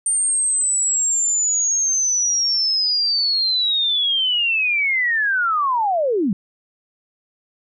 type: linear sweep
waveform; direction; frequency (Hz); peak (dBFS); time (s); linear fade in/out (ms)
sine; down; 8870 to 173.8; -16; 0.06-6.33; 2
effects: none